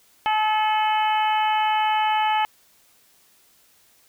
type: harmonic tone with a mistuned harmonic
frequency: 430.4 Hz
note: A4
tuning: 38 cents flat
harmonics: 2 / 3 / 4 / 5 / 6 / 7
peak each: -19 / -30 / -32 / -32 / -33 / -31 dBFS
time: 0.26-2.45 s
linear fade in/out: 0 ms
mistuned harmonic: 5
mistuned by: +20 cents
effects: white hiss -58 dBFS RMS until 4.08 s